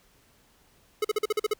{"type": "tone bursts", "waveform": "square", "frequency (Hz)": 426.2, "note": "G#4", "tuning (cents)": 45, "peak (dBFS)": -23, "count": 8, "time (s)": [1.02, 1.536], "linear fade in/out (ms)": 5, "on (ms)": 26, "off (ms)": 44, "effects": ["pink hiss -62 dBFS RMS until 1.59 s"]}